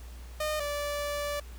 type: tone pair in turn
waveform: sawtooth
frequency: 611 / 581.9 Hz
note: D#5 / D5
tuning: -32 / -16 cents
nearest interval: minor second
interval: 84 cents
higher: first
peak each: -25 / -27 dBFS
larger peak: first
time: 0.4-0.6 / 0.6-1.4 s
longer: second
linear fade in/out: 5 ms
effects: added 60 Hz sine -42 dBFS peak until 1.58 s + pink hiss -54 dBFS RMS until 1.58 s